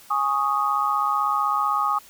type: chord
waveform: sine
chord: Ab suspended fourth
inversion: none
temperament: equal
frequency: 830.6 / 1108.7 / 1244.5 Hz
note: Ab5 / Db6 / Eb6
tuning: 0 / 0 / 0 cents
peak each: -26 / -25 / -22 dBFS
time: 0.1-1.99 s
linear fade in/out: 10 ms
effects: white hiss -49 dBFS RMS until 2.09 s